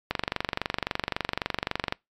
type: click train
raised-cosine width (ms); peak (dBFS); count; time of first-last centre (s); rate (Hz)
0.3; -9; 44; 0.11-1.924; 23.7
effects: noise-tail reverb RT60 0.2 s tail -25 dB re dry + MP3 96 kbps